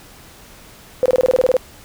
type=tone bursts; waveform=sine; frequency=510 Hz; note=C5; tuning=44 cents flat; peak=-10 dBFS; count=11; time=1.03-1.567 s; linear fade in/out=0 ms; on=27 ms; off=24 ms; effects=pink hiss -43 dBFS RMS until 1.84 s